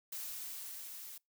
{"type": "noise with level ramp", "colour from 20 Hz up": "blue", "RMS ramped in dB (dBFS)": [-42, -49], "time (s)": [0.12, 1.18], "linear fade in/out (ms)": 5, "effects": ["noise-tail reverb RT60 0.2 s tail -26 dB re dry"]}